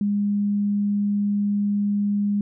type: tone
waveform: sine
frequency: 204.1 Hz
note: G#3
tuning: 30 cents flat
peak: -19 dBFS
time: 0.01-2.41 s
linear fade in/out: 2 ms
effects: none